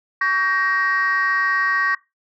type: chord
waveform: sine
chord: G diminished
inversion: second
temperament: just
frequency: 1128.9 / 1568 / 1881.6 Hz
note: Db6 / G6 / Bb6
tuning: +31 / 0 / +16 cents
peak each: -20 / -22 / -19 dBFS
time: 0.21-1.95 s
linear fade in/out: 5 ms
effects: noise-tail reverb RT60 0.2 s tail -18 dB re dry + tanh soft clip ceiling -11 dBFS